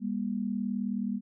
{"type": "tone pair together", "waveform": "sine", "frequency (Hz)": [200.9, 240], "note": ["G3", "B3"], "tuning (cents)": [43, -49], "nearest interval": "minor third", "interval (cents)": 308, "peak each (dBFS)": [-31, -32], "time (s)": [0, 1.21], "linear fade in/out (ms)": 50, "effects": []}